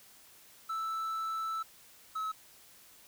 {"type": "tone pair in turn", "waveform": "triangle", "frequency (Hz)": [1318.5, 1289.9], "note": ["E6", "E6"], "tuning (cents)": [0, -38], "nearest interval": "unison", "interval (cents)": 38, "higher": "first", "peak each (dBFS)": [-31, -31], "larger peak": "neither", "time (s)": [[0.69, 1.63], [2.15, 2.32]], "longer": "first", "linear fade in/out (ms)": 10, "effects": ["white hiss -58 dBFS RMS until 3.07 s"]}